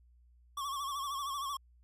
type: tone with vibrato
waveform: square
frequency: 1116 Hz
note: C#6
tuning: 11 cents sharp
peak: -36 dBFS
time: 0.57-1.57 s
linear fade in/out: 5 ms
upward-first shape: sine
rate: 13 Hz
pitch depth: 76 cents each way
effects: added 60 Hz sine -60 dBFS peak until 1.83 s + resampled to 32000 Hz